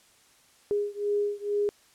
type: beating tone pair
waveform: sine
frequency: 410 / 412.2 Hz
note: G#4 / G#4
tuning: -22 / -13 cents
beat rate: 2.2 Hz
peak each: -28 / -29 dBFS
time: 0.71-1.69 s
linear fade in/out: 0 ms
effects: white hiss -60 dBFS RMS until 1.94 s + low-pass 10000 Hz 12 dB/octave